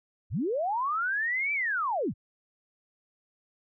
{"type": "linear two-way sweep", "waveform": "sine", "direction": "up then down", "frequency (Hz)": [58.1, 2349, 58.1], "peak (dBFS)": -26, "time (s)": [0.3, 2.14], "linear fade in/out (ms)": 50, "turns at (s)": 1.53, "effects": []}